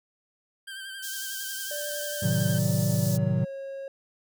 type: tone with vibrato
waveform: 25% pulse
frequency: 1568 Hz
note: G6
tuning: in tune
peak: -33 dBFS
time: 0.67-2.59 s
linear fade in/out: 10 ms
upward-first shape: sine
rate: 11 Hz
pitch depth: 36 cents each way
type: high-pass noise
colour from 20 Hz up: pink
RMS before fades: -36 dBFS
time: 1.02-3.18 s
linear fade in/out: 20 ms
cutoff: 4900 Hz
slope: 24 dB/octave
type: tone with pitch glide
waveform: triangle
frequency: 587.3 to 544.8 Hz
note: D5 to C#5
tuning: 0 to -30 cents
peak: -32 dBFS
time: 1.71-3.88 s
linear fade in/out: 2 ms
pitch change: -130 cents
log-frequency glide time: 2.92-3.49 s
type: chord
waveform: triangle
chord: A diminished seventh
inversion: none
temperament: equal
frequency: 110 / 130.81 / 155.56 / 185 Hz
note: A2 / C3 / Eb3 / Gb3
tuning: 0 / 0 / 0 / 0 cents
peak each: -26 dBFS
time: 2.22-3.45 s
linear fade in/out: 10 ms
effects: none